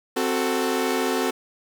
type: chord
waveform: sawtooth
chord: F# diminished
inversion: second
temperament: equal with one note detuned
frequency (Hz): 261.6 / 370 / 443.6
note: C4 / F#4 / A4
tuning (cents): 0 / 0 / +14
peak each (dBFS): -22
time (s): 0.16-1.31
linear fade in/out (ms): 10
effects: 8-bit